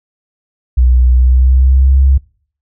sine tone with pitch glide, 62.1 to 67.33 Hz, B1 to C#2, +10 to -50 cents, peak -5 dBFS, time 0.77-2.18 s, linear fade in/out 10 ms, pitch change +140 cents, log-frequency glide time 1.12-1.99 s, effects noise-tail reverb RT60 0.5 s tail -23 dB re dry

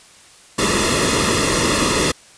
pink noise with comb filter, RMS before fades -17 dBFS, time 0.58-2.12 s, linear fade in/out 10 ms, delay 1.3 ms, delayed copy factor -0.8, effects white hiss -46 dBFS RMS until 2.37 s + resampled to 22050 Hz

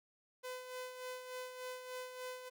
sawtooth tone with tremolo, 506 Hz, B4, 42 cents sharp, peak -38 dBFS, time 0.43-2.5 s, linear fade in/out 20 ms, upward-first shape sine, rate 3.4 Hz, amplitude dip 55%, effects none

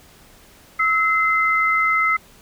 sine tone pair together, 1300.8 / 2063 Hz, E6 / C7, -23 / -25 cents, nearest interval minor sixth, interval 798 cents, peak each -18 dBFS, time 0.79-2.17 s, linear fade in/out 10 ms, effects pink hiss -49 dBFS RMS until 2.41 s

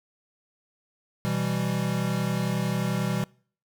square chord, E minor, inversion second, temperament equal with one note detuned, 124.83 / 164.81 / 196 Hz, B2 / E3 / G3, +19 / 0 / 0 cents, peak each -30 dBFS, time 1.25-3.24 s, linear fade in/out 0 ms, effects noise-tail reverb RT60 0.5 s tail -25 dB re dry

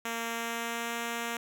5% pulse tone with pitch glide, 230.6 to 233.7 Hz, A#3 to A#3, -19 to +5 cents, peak -21 dBFS, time 0.05-1.37 s, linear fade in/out 2 ms, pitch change +24 cents, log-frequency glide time 0.26-0.94 s, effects none

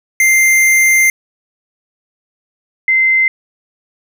square / sine tone pair in turn, 2093 / 2073 Hz, C7 / C7, 0 / -17 cents, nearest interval unison, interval 17 cents, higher first, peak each -8 dBFS, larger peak neither, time 0.2-1.1 / 2.88-3.28 s, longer first, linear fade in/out 2 ms, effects none

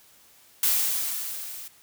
blue noise with level ramp, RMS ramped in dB -21 to -40 dBFS, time 0.63-1.68 s, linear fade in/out 2 ms, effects white hiss -56 dBFS RMS until 1.82 s

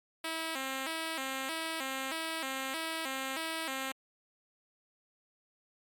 5% pulse tone with vibrato, 293.7 Hz, D4, in tune, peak -23 dBFS, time 0.24-3.92 s, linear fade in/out 5 ms, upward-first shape square, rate 1.6 Hz, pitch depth 170 cents each way, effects MP3 96 kbps

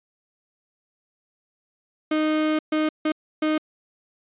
35% pulse tone bursts at uneven times, 309.2 Hz, D#4, 11 cents flat, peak -18 dBFS, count 4, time 2.11-2.59 / 2.72-2.89 / 3.05-3.12 / 3.42-3.58 s, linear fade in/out 5 ms, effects resampled to 8000 Hz

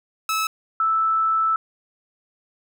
sawtooth / sine tone pair in turn, 1300 / 1316.6 Hz, E6 / E6, -24 / -3 cents, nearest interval unison, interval 21 cents, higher second, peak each -17 dBFS, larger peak neither, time 0.29-0.47 / 0.8-1.56 s, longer second, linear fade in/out 2 ms, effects none

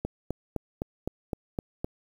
click train, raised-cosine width 2 ms, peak -16 dBFS, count 8, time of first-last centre 0.05-1.845 s, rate 3.9 Hz, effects 8-bit

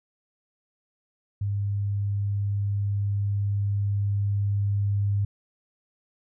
sine tone with level ramp, 101 Hz, G#2, 48 cents flat, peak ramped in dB -24 to -21 dBFS, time 1.41-5.25 s, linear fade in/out 5 ms, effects none

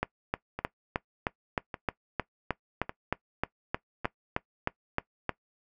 two click trains, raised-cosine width 0.5 ms, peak -19 / -12 dBFS, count 4 / 18, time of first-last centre 0.59-4.046 / 0.03-5.293 s, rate 0.868 / 3.23 Hz, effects noise-tail reverb RT60 0.1 s tail -20 dB re dry

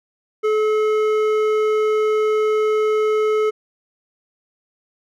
sine tone with hard clipping, 430 Hz, A4, 40 cents flat, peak -17 dBFS, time 0.43-3.51 s, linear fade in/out 20 ms, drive 10 dB, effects none

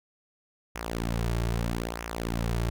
sawtooth tone with flanger, 57.6 Hz, A#1, 20 cents flat, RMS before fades -30 dBFS, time 0.75-2.7 s, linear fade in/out 5 ms, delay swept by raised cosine 0.23 to 4.03 ms, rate 0.78 Hz, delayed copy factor -0.75, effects none

